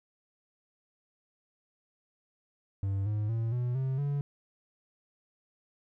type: tone with pitch steps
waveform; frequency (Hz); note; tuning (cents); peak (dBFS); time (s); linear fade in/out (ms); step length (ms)
triangle; 98 / 105.64 / 113.88 / 122.76 / 132.33 / 142.65; G2 / G#2 / A#2 / B2 / C3 / C#3; 0 / +30 / -40 / -10 / +20 / +50; -26; 2.83-4.21; 0; 230
effects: none